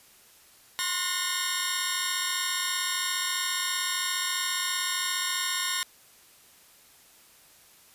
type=tone cluster; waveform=15% pulse; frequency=1039 / 1076 / 1449 / 1821 / 3737 Hz; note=C6 / C6 / F#6 / A#6 / A#7; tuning=-12 / +48 / -37 / -41 / +4 cents; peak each=-30 / -29 / -28 / -26 / -25 dBFS; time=0.79-5.83 s; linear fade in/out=0 ms; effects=white hiss -56 dBFS RMS until 7.94 s + resampled to 32000 Hz